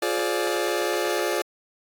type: chord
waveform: sawtooth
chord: D half-diminished seventh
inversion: first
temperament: just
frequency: 352.4 / 422.9 / 528.6 / 587.3 Hz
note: F4 / Ab4 / C5 / D5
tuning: +16 / +31 / +18 / 0 cents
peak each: -23 / -24 / -26 / -25 dBFS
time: 0.02-1.42 s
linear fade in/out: 5 ms
effects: AAC 64 kbps